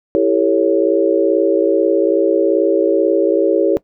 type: chord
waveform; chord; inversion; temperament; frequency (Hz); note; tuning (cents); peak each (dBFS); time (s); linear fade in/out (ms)
sine; A dominant seventh; second; equal with one note detuned; 329.6 / 392 / 450.3 / 554.4; E4 / G4 / A4 / C#5; 0 / 0 / +40 / 0; -16; 0.15-3.77; 0
effects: noise-tail reverb RT60 0.1 s tail -19 dB re dry